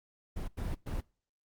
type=noise bursts at uneven times; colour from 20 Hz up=brown; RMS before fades=-35 dBFS; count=3; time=0.36-0.48 / 0.57-0.75 / 0.86-1.01 s; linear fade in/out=10 ms; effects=noise-tail reverb RT60 0.4 s tail -24 dB re dry + Opus 24 kbps